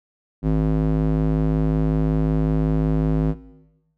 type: tone with band-pass filter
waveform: square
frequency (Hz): 52.7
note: G#1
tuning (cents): +26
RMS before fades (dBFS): -19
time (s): 0.42-3.35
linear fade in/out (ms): 50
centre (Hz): 220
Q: 1.3
effects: noise-tail reverb RT60 1.0 s tail -17 dB re dry